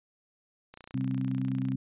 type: click train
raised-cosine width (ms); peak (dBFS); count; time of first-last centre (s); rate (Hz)
0.3; -31; 30; 0.74-1.72; 29.6
type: harmonic tone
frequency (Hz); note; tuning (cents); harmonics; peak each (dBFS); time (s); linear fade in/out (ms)
65.41; C2; 0; 2 / 3 / 4; -31 / -35 / -31; 0.94-1.76; 5
effects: resampled to 8000 Hz